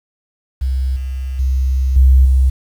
sine tone with level steps, 65.41 Hz, C2, in tune, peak -14 / -19 / -12 / -5 / -8 dBFS, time 0.61-2.5 s, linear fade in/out 10 ms, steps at 0.96 / 1.39 / 1.96 / 2.25 s, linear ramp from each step 5 ms, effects 7-bit

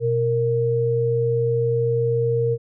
sine tone pair together, 122.9 / 464 Hz, B2 / A#4, -8 / -8 cents, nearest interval octave + major seventh, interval 2300 cents, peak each -22 / -19 dBFS, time 0-2.58 s, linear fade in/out 50 ms, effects none

